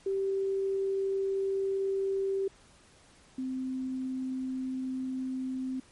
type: tone pair in turn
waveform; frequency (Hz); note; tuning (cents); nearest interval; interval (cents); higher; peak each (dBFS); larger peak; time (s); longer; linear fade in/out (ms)
sine; 389.1 / 259.7; G4 / C4; -13 / -13; perfect fifth; 700; first; -27 / -31; first; 0.06-2.48 / 3.38-5.8; neither; 5
effects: pink hiss -59 dBFS RMS until 5.91 s + MP3 48 kbps